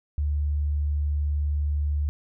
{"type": "tone", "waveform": "sine", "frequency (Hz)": 73.42, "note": "D2", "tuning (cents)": 0, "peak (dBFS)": -22, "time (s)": [0.18, 2.09], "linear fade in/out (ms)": 0, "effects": []}